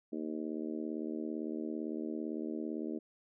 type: harmonic tone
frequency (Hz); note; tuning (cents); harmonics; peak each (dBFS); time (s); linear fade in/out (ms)
77.78; D#2; 0; 3 / 4 / 5 / 6 / 7 / 8; -40 / -39 / -43 / -49 / -52 / -51; 0.12-2.99; 10
effects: none